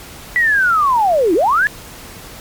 sine linear two-way sweep, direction down then up, 1975.5 to 306 to 1754 Hz, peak -10 dBFS, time 0.36-1.67 s, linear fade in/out 0 ms, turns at 1.34 s, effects pink hiss -35 dBFS RMS until 2.4 s + MP3 96 kbps

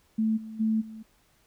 sine tone with level steps, 220 Hz, A3, in tune, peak -22 / -37 / -22 / -39 dBFS, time 0.18-1.03 s, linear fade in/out 10 ms, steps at 0.36 / 0.59 / 0.8 s, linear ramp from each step 20 ms, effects pink hiss -65 dBFS RMS until 1.46 s

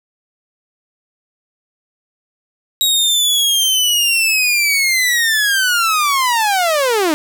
sawtooth linear sweep, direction down, 3821 to 291.5 Hz, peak -9 dBFS, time 2.81-7.14 s, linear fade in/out 0 ms, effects none

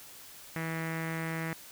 sawtooth tone with low-pass filter, 162.7 Hz, E3, 22 cents flat, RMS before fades -35 dBFS, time 0.56-1.53 s, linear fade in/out 0 ms, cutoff 2000 Hz, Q 4.1, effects white hiss -50 dBFS RMS until 1.71 s

